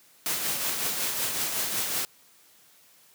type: noise with tremolo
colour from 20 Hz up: white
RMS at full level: -27 dBFS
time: 0.26-2.05 s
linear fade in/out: 0 ms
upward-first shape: triangle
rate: 5.4 Hz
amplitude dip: 45%
effects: white hiss -58 dBFS RMS until 3.14 s + high-pass 100 Hz 12 dB/octave